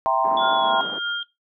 sine chord, C dominant seventh, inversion first, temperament equal, 659.3 / 784 / 932.3 / 1046.5 Hz, E5 / G5 / Bb5 / C6, 0 / 0 / 0 / 0 cents, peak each -23 dBFS, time 0.06-0.81 s, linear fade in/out 0 ms
pink band-pass noise, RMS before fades -35 dBFS, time 0.24-0.99 s, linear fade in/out 10 ms, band 220 to 1200 Hz, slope 24 dB/octave
sine tone with pitch glide, 3434 to 3204 Hz, A7 to G7, -43 to +37 cents, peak -26 dBFS, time 0.37-1.23 s, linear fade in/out 2 ms, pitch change -120 cents, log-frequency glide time 0.53-0.9 s
sine tone with tremolo, 1411 Hz, F6, 17 cents sharp, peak -24 dBFS, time 0.39-1.25 s, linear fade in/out 50 ms, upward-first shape sine, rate 3.2 Hz, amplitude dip 65%
effects noise-tail reverb RT60 0.2 s tail -19 dB re dry

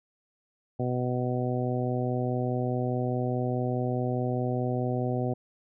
harmonic tone, 124.8 Hz, B2, 19 cents sharp, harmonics 1 / 2 / 3 / 4 / 5 / 6, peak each -29 / -32 / -34 / -35 / -36 / -37 dBFS, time 0.79-5.34 s, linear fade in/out 10 ms, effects none

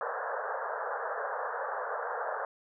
pink band-pass noise, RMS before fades -35 dBFS, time 0.01-2.45 s, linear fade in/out 2 ms, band 450 to 1700 Hz, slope 96 dB/octave, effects none

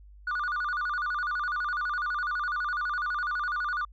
sine tone with vibrato, 1318.5 Hz, E6, in tune, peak -25 dBFS, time 0.27-3.85 s, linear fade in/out 5 ms, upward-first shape square, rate 12 Hz, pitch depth 180 cents each way, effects tanh soft clip ceiling -26 dBFS + added 50 Hz sine -48 dBFS peak until 3.92 s

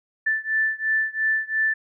sine beating tone pair, 1760 / 1762.9 Hz, A6 / A6, 0 / +3 cents, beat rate 2.9 Hz, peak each -23 / -24 dBFS, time 0.26-1.74 s, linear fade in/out 10 ms, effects none

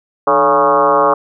sine tone with frequency modulation, 830.6 Hz, G#5, in tune, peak -8 dBFS, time 0.27-1.14 s, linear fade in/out 5 ms, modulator 132 Hz, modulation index 3.2, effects none

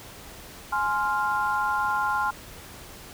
sine chord, F minor, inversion first, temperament equal with one note detuned, 838.3 / 1046.5 / 1396.9 Hz, Ab5 / C6 / F6, +16 / 0 / 0 cents, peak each -27 dBFS, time 0.72-2.31 s, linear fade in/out 10 ms, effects pink hiss -44 dBFS RMS until 3.13 s

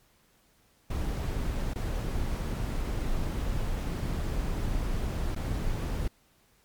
brown noise with dropouts, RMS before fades -30 dBFS, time 0.9-6.08 s, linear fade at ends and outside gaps 5 ms, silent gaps 1.736-1.757 / 5.35-5.361 s, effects pink hiss -65 dBFS RMS until 6.64 s + MP3 96 kbps

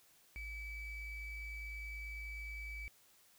triangle ring-modulated tone, 1174.7 Hz, D6, in tune, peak -37 dBFS, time 0.36-2.88 s, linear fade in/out 0 ms, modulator 1120 Hz, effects tanh soft clip ceiling -34 dBFS + white hiss -67 dBFS RMS until 3.38 s

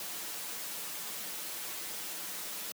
white noise with comb filter, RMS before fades -40 dBFS, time 0-2.72 s, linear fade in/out 2 ms, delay 7.6 ms, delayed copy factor -0.6, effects high-pass 150 Hz 12 dB/octave

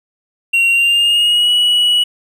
triangle tone with pitch glide, 2750 to 2930 Hz, F7 to F#7, -27 to -18 cents, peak -8 dBFS, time 0.53-2.04 s, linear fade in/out 10 ms, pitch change +109 cents, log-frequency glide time 0.7-1.53 s, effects none

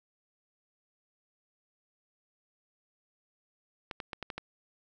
clicks, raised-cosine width 0.3 ms, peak -21 dBFS, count 6, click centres 3.912 / 4.002 / 4.132 / 4.227 / 4.302 / 4.38 s, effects none

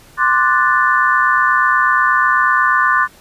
sine chord, D dominant seventh, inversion third, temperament equal, 1046.5 / 1174.7 / 1480 / 1760 Hz, C6 / D6 / F#6 / A6, 0 / 0 / 0 / 0 cents, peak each -16 dBFS, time 0.17-3.08 s, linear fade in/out 50 ms, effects pink hiss -45 dBFS RMS until 3.2 s + resampled to 32000 Hz

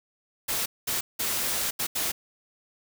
white noise bursts at uneven times, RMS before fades -28 dBFS, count 5, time 0.48-0.66 / 0.87-1.01 / 1.19-1.71 / 1.79-1.87 / 1.95-2.12 s, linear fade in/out 10 ms, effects none

